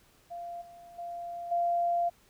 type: tone with level steps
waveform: sine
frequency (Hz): 692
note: F5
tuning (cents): -16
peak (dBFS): -37 / -48 / -36 / -25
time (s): 0.3-2.1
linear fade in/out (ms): 20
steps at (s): 0.61 / 0.98 / 1.51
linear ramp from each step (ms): 10
effects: pink hiss -63 dBFS RMS until 2.29 s